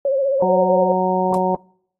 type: tone with vibrato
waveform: sine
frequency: 545 Hz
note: C#5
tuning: 29 cents flat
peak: -15 dBFS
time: 0.05-0.92 s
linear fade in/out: 2 ms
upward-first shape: sine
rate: 15 Hz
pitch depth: 62 cents each way
type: harmonic tone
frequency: 185 Hz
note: F#3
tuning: in tune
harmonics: 1 / 2 / 3 / 4 / 5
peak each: -22 / -22 / -22 / -22 / -22 dBFS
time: 0.42-1.55 s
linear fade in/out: 2 ms
type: noise with exponential decay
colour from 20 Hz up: blue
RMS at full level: -32 dBFS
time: 1.34-1.41 s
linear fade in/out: 1 ms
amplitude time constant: 15 ms
effects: noise-tail reverb RT60 0.7 s tail -26 dB re dry + AAC 32 kbps